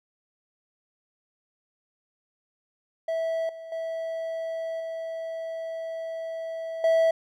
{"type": "tone with level steps", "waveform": "triangle", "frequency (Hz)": 654, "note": "E5", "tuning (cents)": -14, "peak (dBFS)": [-23, -36, -27, -29, -16], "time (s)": [3.08, 7.11], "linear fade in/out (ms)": 5, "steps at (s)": [3.49, 3.72, 4.8, 6.84], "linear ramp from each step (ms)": 2, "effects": []}